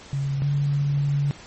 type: tone pair in turn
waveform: sine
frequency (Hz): 138.59 / 142.49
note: C#3 / C#3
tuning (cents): 0 / +48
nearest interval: unison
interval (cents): 48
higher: second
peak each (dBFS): -22 / -19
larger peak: second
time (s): 0.13-0.42 / 0.42-1.31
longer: second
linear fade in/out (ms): 0
effects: pink hiss -44 dBFS RMS until 1.46 s + MP3 32 kbps